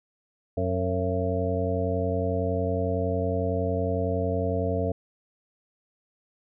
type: harmonic tone with a mistuned harmonic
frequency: 90.9 Hz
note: F#2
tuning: 30 cents flat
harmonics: 1 / 2 / 3 / 5 / 6 / 7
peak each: -28 / -33 / -33 / -30 / -32 / -31 dBFS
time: 0.57-4.92 s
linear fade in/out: 5 ms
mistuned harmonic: 7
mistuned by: +87 cents
effects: none